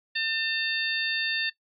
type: harmonic tone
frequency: 900 Hz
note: A5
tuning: 39 cents sharp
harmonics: 2 / 3 / 4 / 5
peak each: -30 / -32 / -32 / -33 dBFS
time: 0.15-1.5 s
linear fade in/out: 10 ms
effects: noise-tail reverb RT60 0.1 s tail -18 dB re dry + AAC 64 kbps